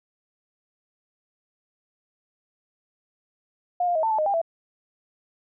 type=tone with pitch steps; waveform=sine; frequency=713 / 701 / 635 / 892 / 870 / 617 / 799 / 664 Hz; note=F5 / F5 / D#5 / A5 / A5 / D#5 / G5 / E5; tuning=+36 / +6 / +35 / +23 / -20 / -15 / +33 / +12 cents; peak=-20 dBFS; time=3.8-4.416 s; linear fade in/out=5 ms; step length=77 ms; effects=none